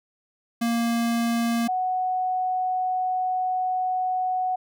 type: tone pair in turn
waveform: square / sine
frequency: 233.1 / 740 Hz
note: A#3 / F#5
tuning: 0 / 0 cents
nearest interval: octave + minor sixth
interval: 2000 cents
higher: second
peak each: -22 dBFS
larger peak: neither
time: 0.61-1.68 / 1.68-4.56 s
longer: second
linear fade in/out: 10 ms
effects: none